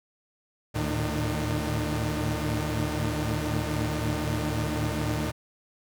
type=tone cluster; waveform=sawtooth; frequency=74.5 / 109.9 / 113.8 / 154.5 / 301.1 Hz; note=D2 / A2 / A#2 / D#3 / D4; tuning=+25 / -2 / -41 / -12 / +43 cents; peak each=-29 dBFS; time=0.74-5.32 s; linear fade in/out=20 ms; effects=none